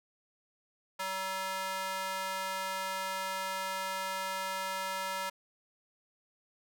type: tone with high-pass filter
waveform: square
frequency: 190 Hz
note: F#3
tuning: 46 cents sharp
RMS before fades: -36 dBFS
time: 0.99-5.3 s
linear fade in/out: 10 ms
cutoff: 940 Hz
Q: 1.4
effects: none